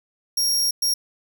sawtooth tone bursts at uneven times, 5588 Hz, F8, in tune, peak -16 dBFS, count 2, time 0.37-0.71 / 0.82-0.94 s, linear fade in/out 5 ms, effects none

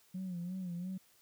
sine tone with vibrato, 180.3 Hz, F#3, 45 cents flat, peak -36 dBFS, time 0.14-0.98 s, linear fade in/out 10 ms, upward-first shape sine, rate 2.9 Hz, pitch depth 83 cents each way, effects tanh soft clip ceiling -34 dBFS + white hiss -67 dBFS RMS until 1.21 s

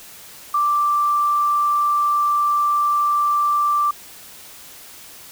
sine tone, 1174.7 Hz, D6, in tune, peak -15 dBFS, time 0.54-3.91 s, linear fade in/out 5 ms, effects white hiss -41 dBFS RMS until 5.31 s

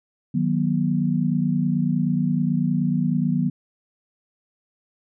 sine chord, B major, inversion first, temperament equal with one note detuned, 155.56 / 185 / 242.3 Hz, D#3 / F#3 / B3, 0 / 0 / -33 cents, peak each -23 dBFS, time 0.34-3.5 s, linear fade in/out 10 ms, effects none

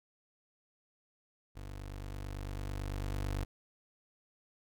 25% pulse tone with level ramp, 49 Hz, G1, in tune, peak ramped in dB -40 to -29 dBFS, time 1.55-3.45 s, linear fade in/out 20 ms, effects none

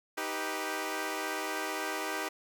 10% pulse chord, Eb augmented, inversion none, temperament equal with one note detuned, 312.9 / 392 / 493.9 Hz, Eb4 / G4 / B4, +10 / 0 / 0 cents, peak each -29 / -28 / -31 dBFS, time 0.17-2.29 s, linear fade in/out 10 ms, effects none

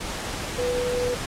sine tone in noise, 492.8 Hz, B4, 4 cents flat, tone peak -23 dBFS, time 0.58-1.15 s, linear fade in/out 10 ms, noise pink, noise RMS -32 dBFS, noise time 0-1.26 s, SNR +6 dB, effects low-pass 9000 Hz 12 dB/octave + AAC 48 kbps

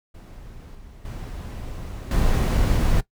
brown noise with level steps, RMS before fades -41 / -44 / -33 / -19 dBFS, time 0.14-3.01 s, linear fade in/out 10 ms, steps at 0.75 / 1.05 / 2.11 s, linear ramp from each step 2 ms, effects noise-tail reverb RT60 0.1 s tail -17 dB re dry

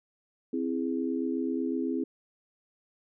sine chord, C augmented, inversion none, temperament equal, 261.6 / 329.6 / 415.3 Hz, C4 / E4 / G#4, 0 / 0 / 0 cents, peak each -30 / -32 / -35 dBFS, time 0.53-2.04 s, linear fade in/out 5 ms, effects none

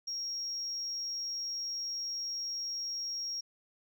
sine tone, 5590 Hz, F8, 1 cent sharp, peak -33 dBFS, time 0.07-3.41 s, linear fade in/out 10 ms, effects tanh soft clip ceiling -31 dBFS + 12-bit

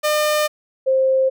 sawtooth / sine tone pair in turn, 604 / 527.5 Hz, D5 / C5, +48 / +14 cents, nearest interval major second, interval 234 cents, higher first, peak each -12 / -13 dBFS, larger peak first, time 0.03-0.48 / 0.86-1.3 s, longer first, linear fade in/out 20 ms, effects none

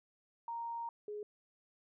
sine tone pair in turn, 931 / 418 Hz, A#5 / G#4, -2 / +11 cents, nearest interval octave + major second, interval 1387 cents, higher first, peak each -38 / -40 dBFS, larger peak first, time 0.48-0.89 / 1.08-1.23 s, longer first, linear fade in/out 2 ms, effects none

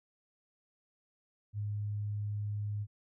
sine tone, 103.83 Hz, G#2, in tune, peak -33 dBFS, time 1.53-2.87 s, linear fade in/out 50 ms, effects none

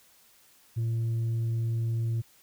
sine tone, 114.6 Hz, A#2, 29 cents flat, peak -23 dBFS, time 0.76-2.22 s, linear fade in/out 20 ms, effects tanh soft clip ceiling -25 dBFS + white hiss -60 dBFS RMS until 2.42 s

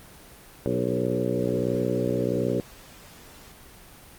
harmonic tone with a mistuned harmonic, 61.4 Hz, B1, 9 cents flat, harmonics 2 / 3 / 4 / 5 / 6 / 7 / 8 / 9, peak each -31 / -31 / -31 / -31 / -31 / -31 / -31 / -31 dBFS, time 0.66-2.6 s, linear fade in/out 0 ms, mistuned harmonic 7, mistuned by -20 cents, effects pink hiss -48 dBFS RMS until 4.18 s + Opus 24 kbps

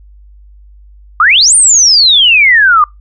sine exponential two-way sweep, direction up then down, 1174.7 to 9260 to 1174.7 Hz, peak -3 dBFS, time 1.2-2.84 s, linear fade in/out 2 ms, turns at 1.55 s, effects noise-tail reverb RT60 0.2 s tail -26 dB re dry + added 50 Hz sine -35 dBFS peak until 3 s

